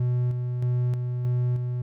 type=tone with tremolo; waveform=triangle; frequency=123.47 Hz; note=B2; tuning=in tune; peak=-19 dBFS; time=0-1.82 s; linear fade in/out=5 ms; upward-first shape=square; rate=1.6 Hz; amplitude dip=40%; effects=none